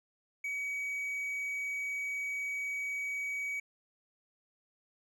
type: tone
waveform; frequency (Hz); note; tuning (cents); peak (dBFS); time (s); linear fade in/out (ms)
triangle; 2266; C#7; +37; -32; 0.44-3.6; 5
effects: none